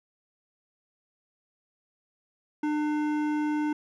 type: tone with hard clipping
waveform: sine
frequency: 300 Hz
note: D4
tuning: 37 cents sharp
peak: -27 dBFS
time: 2.63-3.73 s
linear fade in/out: 5 ms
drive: 13 dB
effects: none